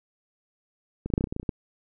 clicks, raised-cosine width 3 ms, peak -18 / -22 / -7 / -9 / -14 / -9 / -29 / -17 / -19 / -17 / -29 / -13 dBFS, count 12, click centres 1.06 / 1.102 / 1.138 / 1.179 / 1.209 / 1.241 / 1.272 / 1.325 / 1.364 / 1.398 / 1.43 / 1.492 s, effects none

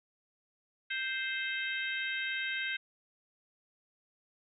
harmonic tone with a mistuned harmonic, 523.3 Hz, C5, in tune, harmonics 3 / 4 / 5 / 6 / 7, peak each -36 / -38 / -40 / -42 / -43 dBFS, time 0.9-2.77 s, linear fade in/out 10 ms, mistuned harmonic 7, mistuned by +41 cents, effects none

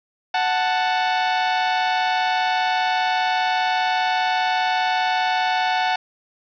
sawtooth tone pair together, 740 / 880 Hz, F#5 / A5, 0 / 0 cents, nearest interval minor third, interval 300 cents, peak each -16 / -19 dBFS, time 0.34-5.96 s, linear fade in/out 5 ms, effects resampled to 11025 Hz + 7-bit

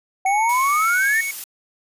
sine exponential sweep, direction up, 752 to 1857 Hz, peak -16 dBFS, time 0.25-1.21 s, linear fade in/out 5 ms
square tone, 2216 Hz, C#7, 1 cent flat, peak -24 dBFS, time 0.26-1.31 s, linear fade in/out 2 ms
blue noise, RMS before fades -30 dBFS, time 0.49-1.44 s, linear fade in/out 2 ms
effects resampled to 32000 Hz

